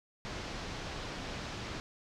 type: low-pass noise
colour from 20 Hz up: pink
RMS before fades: -41 dBFS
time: 0.25-1.8 s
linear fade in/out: 0 ms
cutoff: 5700 Hz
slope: 24 dB/octave
effects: none